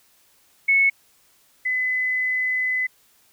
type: tone pair in turn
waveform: sine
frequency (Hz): 2201 / 2015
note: C#7 / B6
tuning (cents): -13 / +34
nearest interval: major second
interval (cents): 153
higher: first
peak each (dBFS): -14 / -20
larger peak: first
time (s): 0.68-0.9 / 1.65-2.87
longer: second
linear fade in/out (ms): 10
effects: white hiss -59 dBFS RMS until 3.32 s